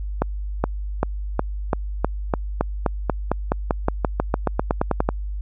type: accelerating click train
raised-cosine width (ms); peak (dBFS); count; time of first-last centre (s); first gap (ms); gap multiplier
1; -4; 24; 0.22-5.09; 420; 0.93
effects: added 50 Hz sine -25 dBFS peak until 5.41 s